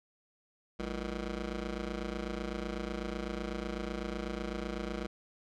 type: ring-modulated tone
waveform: 15% pulse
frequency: 134.6 Hz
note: C3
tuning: 49 cents sharp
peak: -26 dBFS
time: 0.79-5.07 s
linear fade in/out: 10 ms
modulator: 81.3 Hz
effects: low-pass 5000 Hz 12 dB/octave